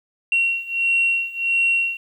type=beating tone pair; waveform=sine; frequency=2737 / 2738.5 Hz; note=F7 / F7; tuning=-36 / -35 cents; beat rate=1.5 Hz; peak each=-21 / -19 dBFS; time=0.32-1.97 s; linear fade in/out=2 ms; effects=tanh soft clip ceiling -10 dBFS + 9-bit